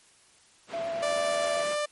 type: band-pass noise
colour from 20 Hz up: pink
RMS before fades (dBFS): -42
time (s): 0.67-1.77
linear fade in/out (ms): 50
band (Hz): 230 to 3200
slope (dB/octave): 12
type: tone with vibrato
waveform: sine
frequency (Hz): 669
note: E5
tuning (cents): +25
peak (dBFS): -29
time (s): 0.73-1.63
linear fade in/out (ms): 10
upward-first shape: triangle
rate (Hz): 8.7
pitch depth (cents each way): 16
type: tone with pitch glide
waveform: sawtooth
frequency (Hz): 587.3 to 593.8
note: D5 to D5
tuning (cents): 0 to +19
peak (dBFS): -23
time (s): 1.02-1.86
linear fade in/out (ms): 10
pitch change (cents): +19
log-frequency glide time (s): 1.61-1.72
effects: white hiss -59 dBFS RMS until 1.91 s + MP3 48 kbps